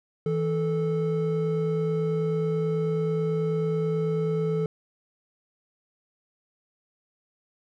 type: tone pair together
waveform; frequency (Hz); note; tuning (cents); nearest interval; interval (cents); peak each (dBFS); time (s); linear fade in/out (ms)
triangle; 161.94 / 436.6; E3 / A4; -30 / -13; octave + perfect fourth; 1717; -24; 0.26-4.66; 2
effects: none